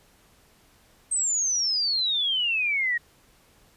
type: exponential sweep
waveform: sine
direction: down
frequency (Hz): 8372 to 1864.7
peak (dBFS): -22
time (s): 1.11-2.98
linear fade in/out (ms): 10
effects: pink hiss -59 dBFS RMS until 3.76 s + resampled to 32000 Hz